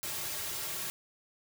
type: noise with comb filter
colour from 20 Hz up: white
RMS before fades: -37 dBFS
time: 0.03-0.9 s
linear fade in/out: 0 ms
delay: 4 ms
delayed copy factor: -0.8
effects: none